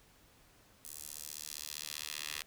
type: tone with high-pass filter sweep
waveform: 10% pulse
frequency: 75.2 Hz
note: D2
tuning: 42 cents sharp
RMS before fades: -44 dBFS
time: 0.85-2.42 s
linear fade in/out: 0 ms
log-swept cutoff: 9000 to 2500 Hz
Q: 1
effects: pink hiss -64 dBFS RMS until 2.46 s